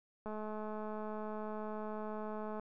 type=click train; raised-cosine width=1 ms; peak=-30 dBFS; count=501; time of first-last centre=0.26-2.596 s; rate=214 Hz; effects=none